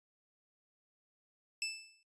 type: tone with exponential decay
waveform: 20% pulse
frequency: 2637 Hz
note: E7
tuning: in tune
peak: -28 dBFS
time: 1.62-2.03 s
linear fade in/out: 1 ms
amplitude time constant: 89 ms
effects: noise-tail reverb RT60 0.1 s tail -23 dB re dry + resampled to 22050 Hz